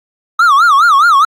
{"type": "tone with vibrato", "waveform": "triangle", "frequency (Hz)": 1244.5, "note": "D#6", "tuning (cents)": 0, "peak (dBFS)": -3, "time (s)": [0.39, 1.25], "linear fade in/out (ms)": 5, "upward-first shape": "sine", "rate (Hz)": 4.8, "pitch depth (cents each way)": 230, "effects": ["AAC 64 kbps"]}